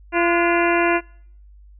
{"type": "harmonic tone with a mistuned harmonic", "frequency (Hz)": 342.7, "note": "F4", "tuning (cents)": -33, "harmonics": [1, 2, 3, 4, 5, 6, 7, 8], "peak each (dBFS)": [-19, -22, -24, -25, -26, -27, -27, -28], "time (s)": [0.12, 1.01], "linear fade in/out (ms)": 50, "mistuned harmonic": 4, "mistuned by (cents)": 82, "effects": ["noise-tail reverb RT60 0.6 s tail -24 dB re dry", "added 50 Hz sine -43 dBFS peak until 1.79 s"]}